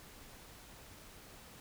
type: silence
effects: pink hiss -55 dBFS RMS until 1.6 s